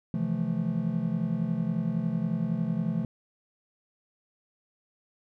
triangle chord, F major seventh, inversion second, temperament just, 130.96 / 163.7 / 174.61 / 218.3 Hz, C3 / E3 / F3 / A3, +2 / -12 / 0 / -13 cents, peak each -34 / -29 / -29 / -29 dBFS, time 0.14-3.05 s, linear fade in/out 2 ms, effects none

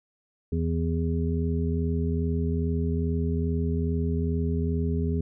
harmonic tone, 82.41 Hz, E2, in tune, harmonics 1 / 2 / 3 / 5, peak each -26 / -29 / -31 / -33 dBFS, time 0.52-5.21 s, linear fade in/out 5 ms, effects none

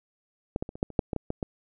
clicks, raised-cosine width 2 ms, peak -14 / -16 / -24 / -27 / -11 / -29 / -8 / -16 / -16 / -16 / -16 dBFS, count 11, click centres 0.561 / 0.625 / 0.691 / 0.755 / 0.829 / 0.903 / 0.992 / 1.132 / 1.163 / 1.304 / 1.428 s, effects none

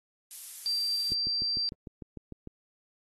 violet noise, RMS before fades -39 dBFS, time 0.31-1.13 s, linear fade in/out 0 ms
sine tone, 4699 Hz, D8, in tune, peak -27 dBFS, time 0.66-1.69 s, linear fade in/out 0 ms
click train, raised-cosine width 3 ms, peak -28 dBFS, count 10, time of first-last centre 1.12-2.473 s, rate 6.65 Hz
effects AAC 32 kbps

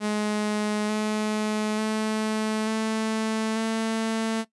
sawtooth tone with pitch steps, 210.8 / 213.9 / 217 / 220.1 / 223.3 Hz, G#3 / A3 / A3 / A3 / A3, +26 / -49 / -24 / +1 / +26 cents, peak -20 dBFS, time 0-4.45 s, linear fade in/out 50 ms, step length 890 ms, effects noise-tail reverb RT60 0.1 s tail -17 dB re dry + resampled to 24000 Hz

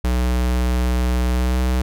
square tone with pitch glide, 61.74 to 63 Hz, B1 to B1, 0 to +35 cents, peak -17 dBFS, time 0.04-1.82 s, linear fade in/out 5 ms, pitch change +35 cents, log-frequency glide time 1.33-1.58 s, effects none

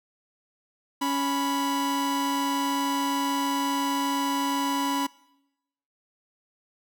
45% pulse tone pair together, 278.6 / 986.5 Hz, C#4 / B5, +9 / -2 cents, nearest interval octave + minor seventh, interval 2189 cents, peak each -27 dBFS, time 1.01-5.07 s, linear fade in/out 10 ms, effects noise-tail reverb RT60 0.9 s tail -23 dB re dry

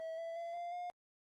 triangle tone with pitch steps, 649 / 663.8 / 678.9 / 694.4 / 710.2 Hz, E5 / E5 / F5 / F5 / F5, -27 / +12 / -49 / -10 / +29 cents, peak -38 dBFS, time 0-0.9 s, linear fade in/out 0 ms, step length 180 ms, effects Opus 24 kbps

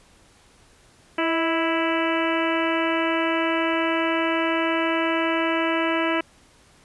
harmonic tone with a mistuned harmonic, 329.6 Hz, E4, in tune, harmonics 1 / 2 / 3 / 4 / 5 / 6 / 7 / 8 / 9, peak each -24 / -27 / -29 / -30 / -31 / -32 / -32 / -33 / -34 dBFS, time 1.18-6.21 s, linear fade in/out 5 ms, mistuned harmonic 2, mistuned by -38 cents, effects pink hiss -55 dBFS RMS until 6.84 s + resampled to 24000 Hz

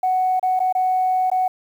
sine tone with dropouts, 743 Hz, F#5, 7 cents sharp, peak -15 dBFS, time 0.03-1.48 s, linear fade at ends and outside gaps 5 ms, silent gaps 0.396-0.428 / 0.593-0.601 / 0.726-0.75 / 1.301-1.315 s, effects tanh soft clip ceiling -11 dBFS + 8-bit

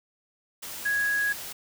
sine tone in noise, 1661.2 Hz, G#6, in tune, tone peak -23 dBFS, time 0.85-1.33 s, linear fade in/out 10 ms, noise white, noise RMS -38 dBFS, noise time 0.62-1.53 s, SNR +12 dB, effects none

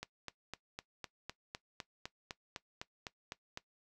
click train, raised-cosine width 0.2 ms, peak -24 dBFS, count 15, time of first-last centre 0.03-3.574 s, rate 3.95 Hz, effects noise-tail reverb RT60 0.1 s tail -18 dB re dry

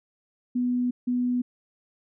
sine tone bursts at uneven times, 246.9 Hz, B3, in tune, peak -22 dBFS, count 2, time 0.55-0.91 / 1.07-1.42 s, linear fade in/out 10 ms, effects none

